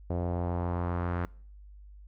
sawtooth tone with low-pass filter sweep, 87.5 Hz, F2, 4 cents sharp, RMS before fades -31 dBFS, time 0.1-1.25 s, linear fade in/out 0 ms, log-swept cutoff 610 to 1500 Hz, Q 1.9, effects noise-tail reverb RT60 0.5 s tail -24 dB re dry + added 50 Hz sine -47 dBFS peak until 2.07 s

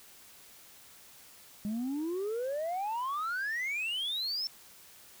sine exponential sweep, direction up, 202.3 to 5440 Hz, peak -29 dBFS, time 1.65-4.47 s, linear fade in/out 0 ms, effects tanh soft clip ceiling -30 dBFS + white hiss -55 dBFS RMS until 5.2 s

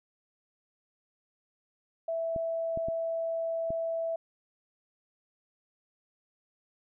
sine tone, 659.3 Hz, E5, in tune, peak -29 dBFS, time 2.08-4.16 s, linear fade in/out 5 ms
clicks, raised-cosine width 3 ms, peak -26 dBFS, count 4, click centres 2.362 / 2.774 / 2.885 / 3.705 s
effects none

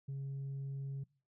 sine tone, 137.2 Hz, C#3, 17 cents flat, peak -36 dBFS, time 0.08-1.04 s, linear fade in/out 10 ms, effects noise-tail reverb RT60 0.4 s tail -24 dB re dry + tanh soft clip ceiling -37 dBFS

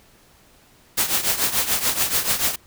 white noise with tremolo, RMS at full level -18 dBFS, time 0.97-2.56 s, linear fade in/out 10 ms, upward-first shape triangle, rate 6.9 Hz, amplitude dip 80%, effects pink hiss -54 dBFS RMS until 2.66 s

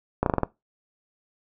slowing click train, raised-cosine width 1 ms, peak -7 dBFS, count 6, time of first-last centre 0.23-0.433 s, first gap 32 ms, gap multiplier 1.12, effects noise-tail reverb RT60 0.2 s tail -20 dB re dry

